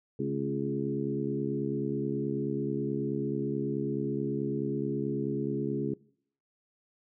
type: harmonic tone with a mistuned harmonic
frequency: 69.3 Hz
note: C#2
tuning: in tune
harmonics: 2 / 3 / 4 / 5 / 6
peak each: -35 / -35 / -35 / -35 / -35 dBFS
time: 0.19-5.94 s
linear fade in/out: 5 ms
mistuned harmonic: 3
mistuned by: +39 cents
effects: noise-tail reverb RT60 0.6 s tail -22 dB re dry